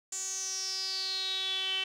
sawtooth tone with band-pass filter sweep, 380.9 Hz, G4, 50 cents flat, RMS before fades -34 dBFS, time 0.12-1.84 s, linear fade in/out 5 ms, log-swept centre 7200 to 2900 Hz, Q 9.5, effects none

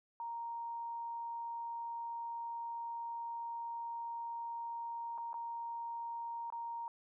sine tone with dropouts, 932.3 Hz, A#5, in tune, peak -39 dBFS, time 0.2-6.88 s, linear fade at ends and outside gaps 1 ms, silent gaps 5.178-5.182 / 5.331-5.341 / 6.502-6.524 s, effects none

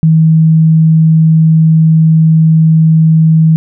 sine tone, 160 Hz, D#3, 49 cents sharp, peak -3 dBFS, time 0.03-3.56 s, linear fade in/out 0 ms, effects none

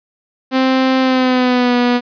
sawtooth tone with pitch glide, 261.6 to 244.1 Hz, C4 to B3, 0 to -20 cents, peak -7 dBFS, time 0.51-2.01 s, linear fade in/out 50 ms, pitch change -120 cents, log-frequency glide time 1-1.76 s, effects resampled to 11025 Hz + 8-bit

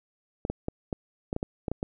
clicks, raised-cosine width 2 ms, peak -16 dBFS, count 10, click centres 0.451 / 0.5 / 0.684 / 0.928 / 1.329 / 1.364 / 1.429 / 1.682 / 1.716 / 1.829 s, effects none

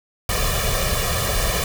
pink noise with comb filter, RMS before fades -21 dBFS, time 0.29-1.64 s, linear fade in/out 2 ms, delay 1.7 ms, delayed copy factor +0.9, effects none

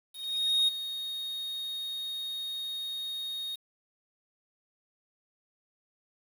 triangle tone with ADSR envelope, 3729 Hz, A#7, in tune, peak -20 dBFS, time 0.12-3.56 s, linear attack 560 ms, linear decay 13 ms, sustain -12 dB, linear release 14 ms, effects 8-bit

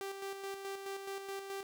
sawtooth tone with tremolo, 392 Hz, G4, in tune, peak -35 dBFS, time 0.01-1.63 s, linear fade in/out 0 ms, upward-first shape square, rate 4.7 Hz, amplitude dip 45%, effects none

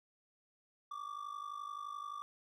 triangle ring-modulated tone, 1166 Hz, D6, 13 cents flat, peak -37 dBFS, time 0.91-2.22 s, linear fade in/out 0 ms, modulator 25.8 Hz, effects none

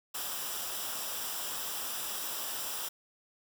white noise with comb filter, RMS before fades -37 dBFS, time 0.14-2.89 s, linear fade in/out 10 ms, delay 0.46 ms, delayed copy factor -0.6, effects none

